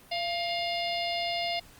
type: harmonic tone with a mistuned harmonic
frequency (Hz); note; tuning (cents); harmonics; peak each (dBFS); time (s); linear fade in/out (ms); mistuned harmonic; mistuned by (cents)
708; F5; +23; 1 / 3 / 4 / 5 / 6 / 7; -31 / -36 / -37 / -38 / -39 / -39; 0.11-1.6; 10; 1; -52
effects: pink hiss -54 dBFS RMS until 1.79 s + Opus 32 kbps